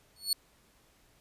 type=tone with exponential growth; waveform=sawtooth; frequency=4400 Hz; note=C#8; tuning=14 cents flat; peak=-20 dBFS; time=0.16-0.33 s; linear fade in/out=2 ms; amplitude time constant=36 ms; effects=pink hiss -65 dBFS RMS until 1.2 s + resampled to 32000 Hz